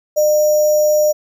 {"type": "tone with sample-and-hold", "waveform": "sine", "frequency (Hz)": 604, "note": "D5", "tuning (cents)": 48, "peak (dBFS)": -10, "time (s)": [0.16, 1.13], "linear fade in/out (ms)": 20, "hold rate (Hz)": 6300, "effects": []}